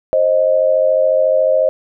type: tone pair together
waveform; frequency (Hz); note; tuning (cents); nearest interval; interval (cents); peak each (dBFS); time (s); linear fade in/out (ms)
sine; 528.3 / 622.3; C5 / D#5; +17 / 0; minor third; 283; -13; 0.13-1.69; 0
effects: none